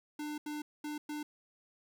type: tone bursts at uneven times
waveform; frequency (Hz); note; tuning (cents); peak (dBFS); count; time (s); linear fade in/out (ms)
square; 299; D4; +31; -38; 4; 0.19-0.38 / 0.46-0.62 / 0.84-0.98 / 1.09-1.23; 5
effects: none